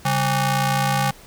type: ring-modulated tone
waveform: sawtooth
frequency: 335.8 Hz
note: E4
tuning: 32 cents sharp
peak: -11 dBFS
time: 0.05-1.11 s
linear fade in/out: 5 ms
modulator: 474 Hz
effects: pink hiss -46 dBFS RMS until 1.26 s